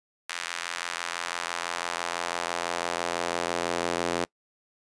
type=tone with high-pass filter sweep; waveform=sawtooth; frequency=86 Hz; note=F2; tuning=26 cents flat; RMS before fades=-31 dBFS; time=0.29-4.25 s; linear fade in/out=5 ms; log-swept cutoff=1700 to 380 Hz; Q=1; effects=noise-tail reverb RT60 0.1 s tail -24 dB re dry + resampled to 22050 Hz